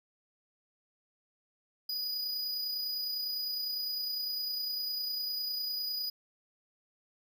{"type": "tone with amplitude modulation", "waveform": "square", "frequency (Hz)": 4934, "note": "D#8", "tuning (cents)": -15, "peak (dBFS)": -32, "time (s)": [1.89, 6.1], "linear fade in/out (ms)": 5, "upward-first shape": "sine", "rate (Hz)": 29.9, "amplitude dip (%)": 30, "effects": []}